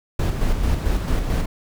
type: noise with tremolo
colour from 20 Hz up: brown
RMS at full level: -19 dBFS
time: 0.19-1.46 s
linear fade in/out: 5 ms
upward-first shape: square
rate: 4.5 Hz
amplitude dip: 40%
effects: none